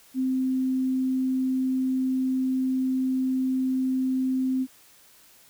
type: tone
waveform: sine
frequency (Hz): 260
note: C4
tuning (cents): -11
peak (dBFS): -22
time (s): 0.14-4.67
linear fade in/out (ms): 50
effects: white hiss -55 dBFS RMS until 5.49 s